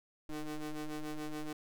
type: ring-modulated tone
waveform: 40% pulse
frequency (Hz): 151.5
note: D#3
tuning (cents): -46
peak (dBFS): -34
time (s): 0.29-1.53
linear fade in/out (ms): 5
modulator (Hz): 155
effects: none